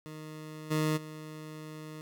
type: tone with level steps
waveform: 20% pulse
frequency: 155 Hz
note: D#3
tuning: 6 cents flat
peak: -37 / -22 / -37 dBFS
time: 0.06-2.01 s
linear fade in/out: 0 ms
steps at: 0.7 / 0.96 s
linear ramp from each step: 20 ms
effects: none